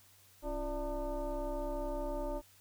sine tone with frequency modulation, 277.2 Hz, C#4, in tune, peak -34 dBFS, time 0.42-2.42 s, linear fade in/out 50 ms, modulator 310 Hz, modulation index 1.8, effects added 96 Hz sine -69 dBFS peak until 2.6 s + white hiss -63 dBFS RMS until 2.6 s

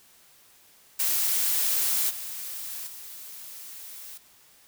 blue noise with level steps, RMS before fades -25 / -36 / -42 dBFS, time 0.99-4.18 s, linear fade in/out 10 ms, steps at 2.09 / 2.86 s, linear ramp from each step 20 ms, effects white hiss -57 dBFS RMS until 4.67 s

